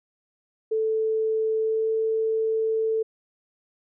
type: tone with pitch glide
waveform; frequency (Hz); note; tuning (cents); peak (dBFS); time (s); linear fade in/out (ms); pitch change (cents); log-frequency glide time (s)
sine; 440 to 443.1; A4 to A4; 0 to +12; -21; 0.71-3.03; 10; +12; 1.59-1.89
effects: none